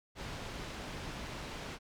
pink low-pass noise, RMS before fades -43 dBFS, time 0.15-1.79 s, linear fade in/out 50 ms, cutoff 5000 Hz, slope 12 dB/octave, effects none

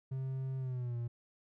triangle tone with pitch glide, 132.4 to 118.64 Hz, C3 to A#2, +21 to +31 cents, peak -33 dBFS, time 0.11-1.08 s, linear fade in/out 10 ms, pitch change -190 cents, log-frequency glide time 0.58-0.97 s, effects none

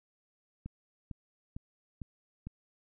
click train, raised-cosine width 5 ms, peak -28 dBFS, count 5, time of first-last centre 0.66-2.47 s, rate 2.21 Hz, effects none

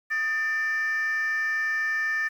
sine tone with frequency modulation, 1786 Hz, A6, 25 cents sharp, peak -22 dBFS, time 0.1-2.29 s, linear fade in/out 20 ms, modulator 544 Hz, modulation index 0.41, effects tanh soft clip ceiling -21 dBFS + 9-bit

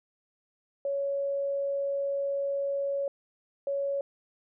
sine tone pair in turn, 558 / 558 Hz, C#5 / C#5, +11 / +11 cents, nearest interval unison, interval 0 cents, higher neither, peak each -27 dBFS, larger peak neither, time 0.85-3.08 / 3.67-4.01 s, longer first, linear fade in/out 2 ms, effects none

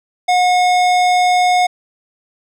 sine tone with hard clipping, 724 Hz, F#5, 38 cents flat, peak -12 dBFS, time 0.28-1.67 s, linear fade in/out 10 ms, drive 16 dB, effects none

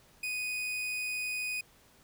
40% pulse tone, 2489 Hz, D#7, in tune, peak -32 dBFS, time 0.23-1.61 s, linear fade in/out 5 ms, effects pink hiss -62 dBFS RMS until 2.03 s

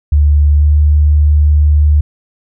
sine tone with pitch glide, 73.42 to 74.53 Hz, D2 to D2, 0 to +26 cents, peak -5 dBFS, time 0.12-2.01 s, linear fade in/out 5 ms, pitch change +26 cents, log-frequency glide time 0.57-0.66 s, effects none

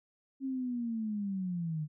sine linear sweep, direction down, 272 to 148.3 Hz, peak -32 dBFS, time 0.4-1.88 s, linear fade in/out 50 ms, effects none

